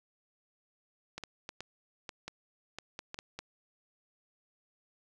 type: clicks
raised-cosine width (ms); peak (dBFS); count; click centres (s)
0.2; -23; 11; 1.18 / 1.237 / 1.491 / 1.606 / 2.092 / 2.28 / 2.786 / 2.991 / 3.144 / 3.189 / 3.39
effects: none